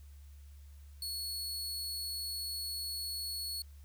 sawtooth tone, 4377 Hz, C#8, 23 cents flat, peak -34 dBFS, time 1.02-3.62 s, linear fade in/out 2 ms, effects added 71 Hz sine -50 dBFS peak until 3.84 s + white hiss -68 dBFS RMS until 3.84 s

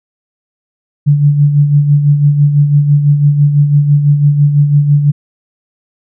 sine tone with tremolo, 145.3 Hz, D3, 18 cents flat, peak -3 dBFS, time 1.06-5.12 s, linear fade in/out 20 ms, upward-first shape sine, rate 6 Hz, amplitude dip 55%, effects none

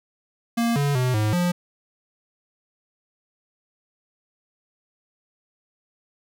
square tone with pitch steps, 233.4 / 142.7 / 126.7 / 107 / 176.6 Hz, A#3 / D3 / B2 / A2 / F3, +2 / -49 / +45 / -48 / +20 cents, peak -20 dBFS, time 0.57-1.52 s, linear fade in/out 10 ms, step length 190 ms, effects none

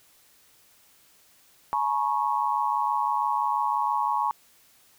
sine tone cluster, 852 / 958 / 1101 Hz, G#5 / A#5 / C#6, +44 / +47 / -12 cents, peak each -27 dBFS, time 1.73-4.31 s, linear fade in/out 0 ms, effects white hiss -59 dBFS RMS until 4.98 s

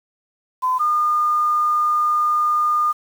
sine tone pair in turn, 1018 / 1214.8 Hz, C6 / D#6, -48 / -42 cents, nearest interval minor third, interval 306 cents, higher second, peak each -16 / -15 dBFS, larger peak second, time 0.62-0.79 / 0.79-2.93 s, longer second, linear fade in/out 20 ms, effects 7-bit

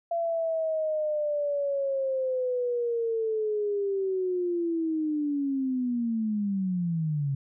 sine linear sweep, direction down, 681 to 135.3 Hz, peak -25 dBFS, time 0.11-7.35 s, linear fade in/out 5 ms, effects none

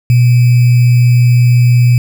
sine tone with sample-and-hold, 122.1 Hz, B2, 19 cents flat, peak -4 dBFS, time 0.1-1.98 s, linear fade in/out 0 ms, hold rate 2450 Hz, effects none

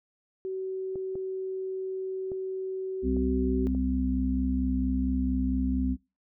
sine tone, 378.5 Hz, F#4, 39 cents sharp, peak -30 dBFS, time 0.45-3.67 s, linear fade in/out 0 ms
clicks, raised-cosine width 2 ms, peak -28 dBFS, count 5, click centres 0.957 / 1.155 / 2.318 / 3.167 / 3.749 s
harmonic tone, 64.4 Hz, C2, 27 cents flat, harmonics 1 / 3 / 4, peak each -29 / -33 / -27 dBFS, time 3.02-5.97 s, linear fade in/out 50 ms
effects noise-tail reverb RT60 0.3 s tail -24 dB re dry

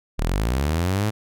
sawtooth linear sweep, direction up, 34.65 to 110 Hz, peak -16 dBFS, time 0.18-1.11 s, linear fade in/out 20 ms, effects none

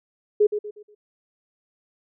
sine tone with echo, 418.4 Hz, G#4, 13 cents sharp, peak -13 dBFS, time 0.4-0.47 s, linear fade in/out 10 ms, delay 120 ms, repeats 4, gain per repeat -9 dB, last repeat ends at 0.95 s, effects none

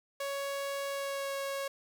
sawtooth tone with pitch glide, 557 to 551.2 Hz, C#5 to C#5, +8 to -10 cents, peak -30 dBFS, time 0.2-1.68 s, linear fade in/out 5 ms, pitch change -18 cents, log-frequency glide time 0.88-1.35 s, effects none

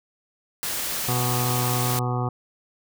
white noise, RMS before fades -28 dBFS, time 0.63-1.99 s, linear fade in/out 0 ms
harmonic tone, 123.47 Hz, B2, in tune, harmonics 1 / 2 / 3 / 4 / 6 / 7 / 8 / 9 / 10, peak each -24 / -33 / -34 / -35 / -32 / -36 / -39 / -35 / -36 dBFS, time 1.08-2.29 s, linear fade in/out 5 ms
effects none

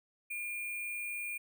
sine tone with sample-and-hold, 2412 Hz, D7, 46 cents sharp, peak -36 dBFS, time 0.3-1.38 s, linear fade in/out 10 ms, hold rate 11025 Hz, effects none

